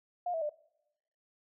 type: tone with pitch steps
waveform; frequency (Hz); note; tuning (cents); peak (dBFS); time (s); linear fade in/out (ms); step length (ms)
sine; 710 / 651.1 / 597; F5 / E5 / D5; +28 / -22 / +28; -31; 0.26-0.494; 5; 78
effects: noise-tail reverb RT60 0.8 s tail -21 dB re dry